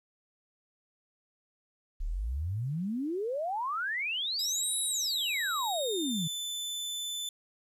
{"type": "exponential two-way sweep", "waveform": "sine", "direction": "up then down", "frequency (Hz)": [32.97, 11175, 148.7], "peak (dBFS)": -30, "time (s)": [2, 6.28], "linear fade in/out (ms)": 10, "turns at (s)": 4.8}
{"type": "tone with pitch glide", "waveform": "sawtooth", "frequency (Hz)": [3835, 3517], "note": ["A#7", "A7"], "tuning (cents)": [48, -1], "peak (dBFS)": -31, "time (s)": [4.39, 7.29], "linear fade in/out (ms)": 2, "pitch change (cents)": -149, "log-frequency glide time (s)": [5.55, 6.28]}
{"effects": ["resampled to 32000 Hz", "11-bit"]}